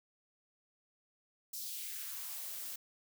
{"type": "noise with high-pass filter sweep", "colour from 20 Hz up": "blue", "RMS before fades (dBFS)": -43, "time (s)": [1.53, 2.76], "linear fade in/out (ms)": 5, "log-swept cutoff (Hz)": [5400, 230], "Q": 1.8, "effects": []}